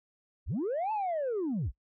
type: linear two-way sweep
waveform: sine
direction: up then down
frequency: 35.07 to 890 to 35.07 Hz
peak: -27 dBFS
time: 0.46-1.72 s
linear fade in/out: 50 ms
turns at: 0.92 s
effects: noise-tail reverb RT60 0.1 s tail -22 dB re dry + tanh soft clip ceiling -27 dBFS